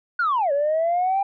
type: linear two-way sweep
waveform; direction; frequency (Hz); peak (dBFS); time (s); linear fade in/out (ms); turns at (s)
sine; down then up; 1480 to 554.4 to 799; -17; 0.19-1.23; 5; 0.52
effects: tanh soft clip ceiling -15 dBFS